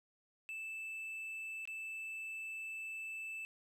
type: tone with dropouts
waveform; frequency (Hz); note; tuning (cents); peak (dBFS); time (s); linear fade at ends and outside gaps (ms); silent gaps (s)
triangle; 2637; E7; 0; -40; 0.49-3.45; 0; 1.654-1.675
effects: none